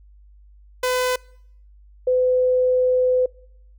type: tone pair in turn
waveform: sawtooth / sine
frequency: 504 / 506 Hz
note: B4 / B4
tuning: +35 / +42 cents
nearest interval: unison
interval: 7 cents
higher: second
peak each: -15 dBFS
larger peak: neither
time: 0.83-1.16 / 2.07-3.26 s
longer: second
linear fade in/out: 5 ms
effects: noise-tail reverb RT60 0.7 s tail -25 dB re dry + added 50 Hz sine -46 dBFS peak until 3.78 s